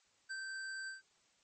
square tone with ADSR envelope, 1557 Hz, G6, 12 cents flat, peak -40 dBFS, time 0.29-1.02 s, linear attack 22 ms, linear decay 54 ms, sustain -2 dB, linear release 140 ms, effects white hiss -72 dBFS RMS until 1.43 s + MP3 32 kbps

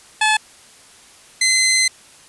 15% pulse tone pair in turn, 862 / 2055 Hz, A5 / C7, -36 / -32 cents, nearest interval octave + minor third, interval 1504 cents, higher second, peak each -7 dBFS, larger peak neither, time 0.21-0.37 / 1.41-1.88 s, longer second, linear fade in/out 5 ms, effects white hiss -46 dBFS RMS until 2.28 s + resampled to 24000 Hz

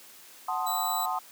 sine chord, F# diminished seventh, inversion none, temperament equal, 740 / 880 / 1046.5 / 1244.5 Hz, F#5 / A5 / C6 / Eb6, 0 / 0 / 0 / 0 cents, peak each -32 / -33 / -33 / -34 dBFS, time 0.48-1.19 s, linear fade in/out 5 ms
10% pulse tone, 3951 Hz, B7, in tune, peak -24 dBFS, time 0.66-1.06 s, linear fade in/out 10 ms
effects white hiss -51 dBFS RMS until 1.31 s + high-pass 200 Hz 12 dB/octave

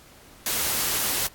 white noise, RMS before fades -25 dBFS, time 0.46-1.27 s, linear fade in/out 2 ms, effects pink hiss -51 dBFS RMS until 1.34 s + AAC 64 kbps

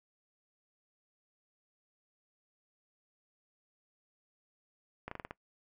slowing click train, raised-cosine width 0.5 ms, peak -25 dBFS, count 6, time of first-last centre 5.08-5.309 s, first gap 34 ms, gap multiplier 1.15, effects noise-tail reverb RT60 0.1 s tail -20 dB re dry

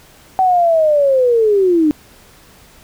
sine linear sweep, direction down, 763 to 293.7 Hz, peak -9 dBFS, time 0.39-1.91 s, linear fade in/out 0 ms, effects pink hiss -45 dBFS RMS until 2.83 s

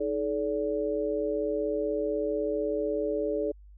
sine tone cluster, 313.5 / 429.6 / 574 Hz, D#4 / A4 / D5, +13 / -41 / -40 cents, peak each -33 / -29 / -31 dBFS, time 0-3.52 s, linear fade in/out 10 ms, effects added 50 Hz sine -48 dBFS peak until 3.77 s

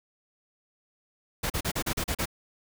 pink noise bursts, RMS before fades -29 dBFS, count 8, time 1.43-2.257 s, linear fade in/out 10 ms, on 71 ms, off 37 ms, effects none

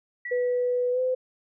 sine tone with exponential decay, 1946 Hz, B6, 26 cents flat, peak -30 dBFS, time 0.25-0.9 s, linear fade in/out 5 ms, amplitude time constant 140 ms
sine tone with pitch glide, 493.9 to 511 Hz, B4 to C5, 0 to -41 cents, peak -22 dBFS, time 0.31-1.15 s, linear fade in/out 10 ms, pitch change +59 cents, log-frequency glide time 0.92-1 s
effects none

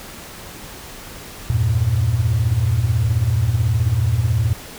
sine chord, E diminished, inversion none, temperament equal, 82.41 / 98 / 116.54 Hz, E2 / G2 / Bb2, 0 / 0 / 0 cents, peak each -21 / -20 / -16 dBFS, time 1.5-4.53 s, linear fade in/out 0 ms, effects tanh soft clip ceiling -7 dBFS + pink hiss -36 dBFS RMS until 4.78 s

